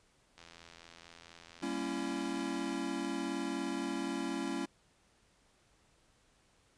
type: click train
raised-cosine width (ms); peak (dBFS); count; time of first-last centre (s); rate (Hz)
0.2; -35; 202; 0.38-2.764; 84.3
type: chord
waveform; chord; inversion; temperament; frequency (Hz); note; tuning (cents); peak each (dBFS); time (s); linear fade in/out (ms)
square; G diminished seventh; none; equal with one note detuned; 196 / 233.1 / 277.2 / 336.7; G3 / Bb3 / Db4 / Fb4; 0 / 0 / 0 / +37; -44 / -43 / -39 / -40; 1.62-4.66; 10
effects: pink hiss -69 dBFS RMS until 6.77 s + resampled to 22050 Hz